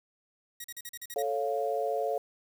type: tone bursts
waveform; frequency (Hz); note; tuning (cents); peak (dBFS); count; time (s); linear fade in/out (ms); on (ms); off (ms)
5% pulse; 1900; A#6; +33; -28; 8; 0.6-1.224; 5; 43; 40
type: chord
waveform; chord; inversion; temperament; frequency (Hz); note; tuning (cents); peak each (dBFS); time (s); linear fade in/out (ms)
sine; A augmented; none; equal; 440 / 554.4 / 698.5; A4 / C#5 / E#5; 0 / 0 / 0; -32; 1.16-2.18; 2
effects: 9-bit